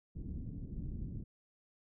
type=low-pass noise; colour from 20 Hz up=pink; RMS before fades=-42 dBFS; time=0.15-1.24 s; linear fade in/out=10 ms; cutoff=260 Hz; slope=24 dB/octave; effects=none